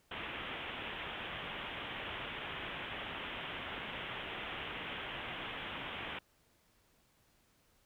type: low-pass noise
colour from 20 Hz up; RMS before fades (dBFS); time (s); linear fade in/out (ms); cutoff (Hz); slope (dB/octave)
white; -43; 0.11-6.19; 5; 3400; 96
effects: pink hiss -71 dBFS RMS until 7.85 s